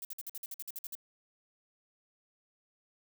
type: noise bursts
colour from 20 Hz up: violet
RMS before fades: -41 dBFS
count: 12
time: 0.02-0.952 s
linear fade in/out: 2 ms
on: 30 ms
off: 52 ms
effects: none